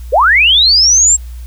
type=linear sweep; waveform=sine; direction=up; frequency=424.2 to 7630 Hz; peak=-5 dBFS; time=0.12-1.17 s; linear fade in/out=20 ms; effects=added 60 Hz sine -24 dBFS peak until 1.46 s + white hiss -45 dBFS RMS until 1.46 s